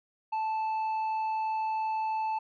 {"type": "tone with tanh clipping", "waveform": "triangle", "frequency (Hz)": 877, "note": "A5", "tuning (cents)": -6, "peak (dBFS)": -29, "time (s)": [0.32, 2.39], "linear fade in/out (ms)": 10, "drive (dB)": 9, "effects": []}